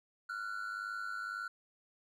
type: tone pair together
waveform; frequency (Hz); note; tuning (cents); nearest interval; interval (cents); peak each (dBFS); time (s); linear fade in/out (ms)
triangle; 1372.1 / 1474; F6 / F#6; -31 / -7; minor second; 124; -39 / -39; 0.29-1.48; 5
effects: none